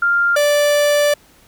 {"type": "tone pair in turn", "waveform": ["sine", "45% pulse"], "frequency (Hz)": [1396.9, 585], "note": ["F6", "D5"], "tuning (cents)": [0, -7], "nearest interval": "octave + minor third", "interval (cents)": 1507, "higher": "first", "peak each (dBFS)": -12, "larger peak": "neither", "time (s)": [[0.02, 0.36], [0.36, 1.14]], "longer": "second", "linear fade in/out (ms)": 5, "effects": ["pink hiss -50 dBFS RMS until 1.47 s"]}